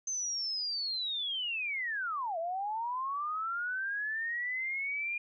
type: linear two-way sweep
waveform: sine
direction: down then up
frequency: 6272 to 644 to 2425 Hz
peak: -32 dBFS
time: 0.07-5.18 s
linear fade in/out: 5 ms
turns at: 2.38 s
effects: none